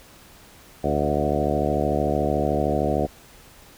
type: harmonic tone with a mistuned harmonic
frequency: 73.42 Hz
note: D2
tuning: in tune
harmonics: 1 / 2 / 3 / 4 / 5 / 6 / 7 / 8 / 9 / 10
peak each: -29 / -29 / -29 / -29 / -29 / -29 / -29 / -29 / -29 / -29 dBFS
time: 0.83-3.07 s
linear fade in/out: 20 ms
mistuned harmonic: 9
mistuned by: -16 cents
effects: pink hiss -49 dBFS RMS until 3.77 s